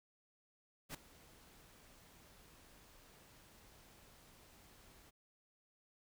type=noise with ADSR envelope; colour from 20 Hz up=pink; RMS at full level=-43 dBFS; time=0.89-5.11 s; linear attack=54 ms; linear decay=5 ms; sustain=-20 dB; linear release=21 ms; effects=none